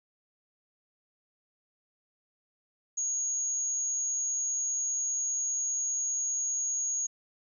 sine tone, 6645 Hz, G#8, in tune, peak -28 dBFS, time 2.97-7.07 s, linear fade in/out 10 ms, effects none

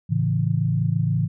sine chord, A major, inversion none, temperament equal, 110 / 138.59 / 164.81 Hz, A2 / C#3 / E3, 0 / 0 / 0 cents, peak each -23 dBFS, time 0.09-1.28 s, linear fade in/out 20 ms, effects none

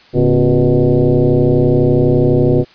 sine tone with frequency modulation, 110 Hz, A2, in tune, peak -8 dBFS, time 0.13-2.65 s, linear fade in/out 50 ms, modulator 126 Hz, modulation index 3.3, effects white hiss -45 dBFS RMS until 2.74 s + resampled to 11025 Hz

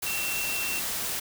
sine tone in noise, 2709 Hz, E7, 47 cents sharp, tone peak -31 dBFS, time 0.06-0.8 s, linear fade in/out 10 ms, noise white, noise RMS -31 dBFS, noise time 0.02-1.2 s, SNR -3 dB, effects none

